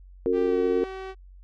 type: harmonic tone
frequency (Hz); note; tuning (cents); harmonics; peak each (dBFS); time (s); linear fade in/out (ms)
90.9; F#2; -30; 3 / 4 / 5; -29 / -25 / -23; 0.26-0.84; 0
type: tone with pitch glide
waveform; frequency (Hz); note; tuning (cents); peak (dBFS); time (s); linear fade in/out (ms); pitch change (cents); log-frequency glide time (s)
sawtooth; 392 to 380.8; G4 to F#4; 0 to +50; -30; 0.32-1.15; 50; -50; 0.45-0.56
effects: added 46 Hz sine -45 dBFS peak until 1.43 s + low-pass 3000 Hz 12 dB/octave